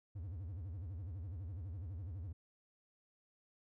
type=tone with vibrato; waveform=triangle; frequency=89.3 Hz; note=F2; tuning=39 cents sharp; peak=-40 dBFS; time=0.15-2.33 s; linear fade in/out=10 ms; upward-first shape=sine; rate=12 Hz; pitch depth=270 cents each way; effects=none